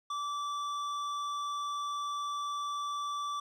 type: tone with hard clipping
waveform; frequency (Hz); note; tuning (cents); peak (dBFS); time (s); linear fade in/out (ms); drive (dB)
triangle; 1161; D6; -20; -35; 0.1-3.4; 5; 14
effects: none